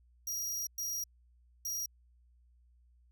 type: tone bursts at uneven times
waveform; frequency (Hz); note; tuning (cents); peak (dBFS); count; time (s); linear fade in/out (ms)
sawtooth; 5710; F8; +37; -32; 3; 0.27-0.67 / 0.78-1.04 / 1.65-1.86; 5
effects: added 60 Hz sine -62 dBFS peak until 3.11 s